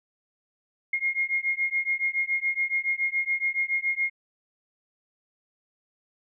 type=beating tone pair; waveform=sine; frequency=2138 / 2145.1 Hz; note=C7 / C7; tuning=+37 / +43 cents; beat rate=7.1 Hz; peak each=-27 dBFS; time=0.93-4.1 s; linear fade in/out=5 ms; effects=none